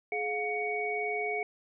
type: tone cluster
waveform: sine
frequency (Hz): 422 / 713 / 2239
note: G#4 / F5 / C#7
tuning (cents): +28 / +36 / +17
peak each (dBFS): -34 / -35 / -33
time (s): 0.12-1.43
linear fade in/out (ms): 2
effects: none